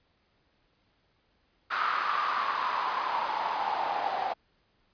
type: noise with band-pass filter sweep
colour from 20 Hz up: white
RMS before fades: -30 dBFS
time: 1.7-4.34 s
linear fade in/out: 20 ms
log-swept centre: 1300 to 750 Hz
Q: 6.1
effects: pink hiss -70 dBFS RMS until 4.93 s + resampled to 11025 Hz